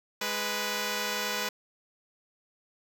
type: tone pair together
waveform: 5% pulse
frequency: 207.7 / 493.7 Hz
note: G#3 / B4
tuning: 0 / -1 cents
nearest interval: octave + minor third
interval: 1499 cents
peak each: -23 / -19 dBFS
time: 0.21-1.49 s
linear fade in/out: 5 ms
effects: none